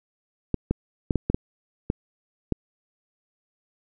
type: clicks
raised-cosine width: 3 ms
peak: -9 dBFS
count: 8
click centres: 0.543 / 0.71 / 1.108 / 1.157 / 1.3 / 1.345 / 1.901 / 2.523 s
effects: none